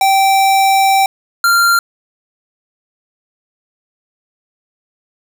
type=tone pair in turn; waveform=square; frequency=778 / 1386.2 Hz; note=G5 / F6; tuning=-13 / -13 cents; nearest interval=minor seventh; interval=1000 cents; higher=second; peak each=-9 dBFS; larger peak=neither; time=0.01-1.06 / 1.44-1.79 s; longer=first; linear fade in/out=2 ms; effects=none